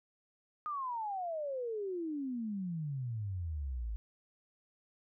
sine exponential sweep, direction down, 1244 to 51.7 Hz, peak -35 dBFS, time 0.66-3.96 s, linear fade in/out 0 ms, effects none

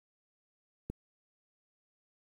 click, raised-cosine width 3 ms, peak -24 dBFS, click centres 0.9 s, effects 9-bit

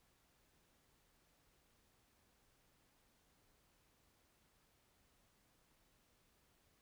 silence, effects pink hiss -75 dBFS RMS until 6.81 s

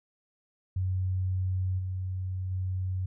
sine tone with level steps, 93 Hz, F#2, 9 cents sharp, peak -26 / -30 / -28 dBFS, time 0.76-3.06 s, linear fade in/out 5 ms, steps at 1.78 / 2.5 s, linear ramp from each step 20 ms, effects none

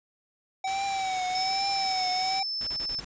square tone with vibrato, 762 Hz, G5, 49 cents flat, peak -28 dBFS, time 0.64-2.43 s, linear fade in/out 5 ms, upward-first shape triangle, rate 1.2 Hz, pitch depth 71 cents each way
white noise, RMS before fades -38 dBFS, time 0.67-2.4 s, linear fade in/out 5 ms
sine tone, 5274 Hz, E8, in tune, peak -29 dBFS, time 1.35-3 s, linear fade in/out 2 ms
pink noise bursts, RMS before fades -42 dBFS, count 5, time 2.61-3.045 s, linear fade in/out 0 ms, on 59 ms, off 35 ms
effects resampled to 16000 Hz

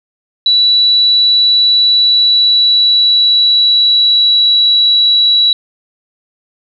sine tone with pitch glide, 3940 to 3915 Hz, B7 to B7, -5 to -16 cents, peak -6 dBFS, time 0.46-5.53 s, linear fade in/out 2 ms, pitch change -11 cents, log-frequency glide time 1.96-4.49 s, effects none

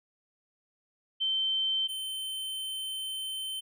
sine / square tone pair in turn, 3100 / 3087 Hz, G7 / G7, -20 / -27 cents, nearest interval unison, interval 7 cents, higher first, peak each -26 / -34 dBFS, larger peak first, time 1.2-1.88 / 1.88-3.61 s, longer second, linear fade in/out 20 ms, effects none

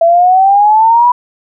sine exponential sweep, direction up, 662 to 987.8 Hz, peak -4 dBFS, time 0.01-1.12 s, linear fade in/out 5 ms, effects none

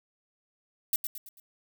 violet noise with echo, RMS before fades -26 dBFS, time 0.93-0.96 s, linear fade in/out 2 ms, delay 110 ms, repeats 4, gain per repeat -7 dB, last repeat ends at 1.4 s, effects none

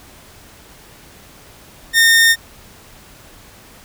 sawtooth tone, 1828 Hz, A#6, 34 cents flat, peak -5 dBFS, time 1.93-2.36 s, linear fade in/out 50 ms, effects pink hiss -43 dBFS RMS until 3.84 s

